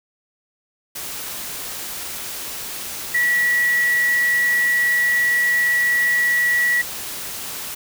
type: tone in noise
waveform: sine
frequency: 1937 Hz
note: B6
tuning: 34 cents flat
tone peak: -15 dBFS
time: 3.14-6.82 s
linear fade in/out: 10 ms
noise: white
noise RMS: -30 dBFS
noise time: 0.95-7.75 s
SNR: +12 dB
effects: none